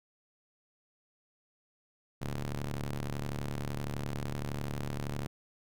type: ring-modulated tone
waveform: sawtooth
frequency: 72.6 Hz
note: D2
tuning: 19 cents flat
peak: -27 dBFS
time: 2.21-5.27 s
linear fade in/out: 10 ms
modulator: 57.1 Hz
effects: none